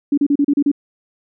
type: tone bursts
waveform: sine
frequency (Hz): 286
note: D4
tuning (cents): -46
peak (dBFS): -11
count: 7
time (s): 0.12-0.716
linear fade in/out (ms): 5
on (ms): 56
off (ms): 34
effects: none